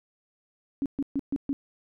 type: tone bursts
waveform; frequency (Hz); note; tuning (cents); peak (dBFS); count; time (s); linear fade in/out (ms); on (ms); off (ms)
sine; 277.2; C#4; 0; -24; 5; 0.82-1.53; 0; 38; 130
effects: none